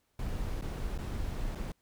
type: noise with dropouts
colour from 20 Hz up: brown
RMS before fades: -35 dBFS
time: 0.19-1.72 s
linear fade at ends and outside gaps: 2 ms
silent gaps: 0.612-0.622 / 0.978-0.987 / 1.55-1.555 s
effects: pink hiss -75 dBFS RMS until 1.81 s